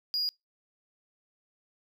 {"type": "tone", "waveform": "triangle", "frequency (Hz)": 4868, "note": "D#8", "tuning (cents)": -39, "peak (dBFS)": -26, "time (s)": [0.14, 0.29], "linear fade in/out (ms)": 0, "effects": ["noise-tail reverb RT60 0.2 s tail -26 dB re dry"]}